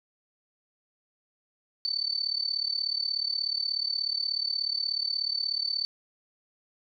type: tone with amplitude modulation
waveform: sine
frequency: 4529 Hz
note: C#8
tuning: 36 cents sharp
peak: -23 dBFS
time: 1.85-5.85 s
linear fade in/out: 0 ms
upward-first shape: sine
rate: 36.6 Hz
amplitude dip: 90%
effects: none